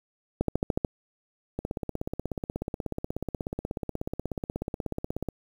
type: two click trains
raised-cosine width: 2 ms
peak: -17 / -11 dBFS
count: 62 / 7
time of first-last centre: 1.59-5.287 / 0.41-0.848 s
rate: 16.5 / 13.7 Hz
effects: 8-bit